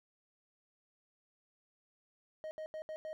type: tone bursts at uneven times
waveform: triangle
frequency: 625 Hz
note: D#5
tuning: 8 cents sharp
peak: -38 dBFS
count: 5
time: 2.44-2.51 / 2.58-2.66 / 2.74-2.82 / 2.89-2.96 / 3.05-3.13 s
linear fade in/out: 0 ms
effects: none